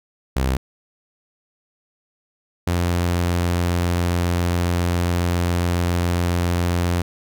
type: tone pair in turn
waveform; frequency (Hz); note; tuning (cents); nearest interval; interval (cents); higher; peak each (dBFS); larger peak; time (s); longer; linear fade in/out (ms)
sawtooth; 65.41 / 87.31; C2 / F2; 0 / 0; perfect fourth; 500; second; -14 / -14; neither; 0.36-0.57 / 2.67-7.02; second; 5
effects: none